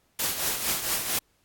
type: noise with tremolo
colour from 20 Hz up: white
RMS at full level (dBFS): -25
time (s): 0.19-1.19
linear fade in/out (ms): 5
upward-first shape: triangle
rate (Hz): 4.4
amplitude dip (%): 65
effects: pink hiss -68 dBFS RMS until 1.44 s + AAC 64 kbps